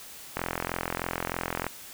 click train, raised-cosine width 0.5 ms, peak -13 dBFS, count 57, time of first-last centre 0.37-1.666 s, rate 43.2 Hz, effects white hiss -45 dBFS RMS until 1.93 s

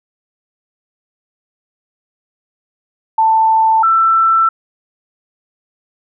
sine tone pair in turn, 887 / 1334 Hz, A5 / E6, +14 / +20 cents, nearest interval perfect fifth, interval 706 cents, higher second, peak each -8 dBFS, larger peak neither, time 3.18-3.83 / 3.83-4.49 s, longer second, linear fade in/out 5 ms, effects none

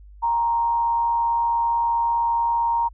sine tone with frequency modulation, 932.3 Hz, A#5, in tune, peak -18 dBFS, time 0.22-2.89 s, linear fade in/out 20 ms, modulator 132 Hz, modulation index 0.27, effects added 50 Hz sine -42 dBFS peak until 2.93 s

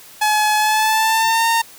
sawtooth tone with pitch glide, 850 to 916.3 Hz, G#5 to A#5, +40 to -30 cents, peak -10 dBFS, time 0.21-1.62 s, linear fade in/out 10 ms, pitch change +130 cents, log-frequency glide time 0.57-1.48 s, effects white hiss -42 dBFS RMS until 1.78 s

